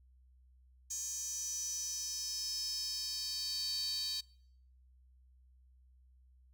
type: tone with high-pass filter sweep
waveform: square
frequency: 349.2 Hz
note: F4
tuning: in tune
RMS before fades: -39 dBFS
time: 0.9-4.21 s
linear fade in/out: 10 ms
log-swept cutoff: 6500 to 4300 Hz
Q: 8.9
effects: noise-tail reverb RT60 0.7 s tail -24 dB re dry + added 63 Hz sine -61 dBFS peak until 6.53 s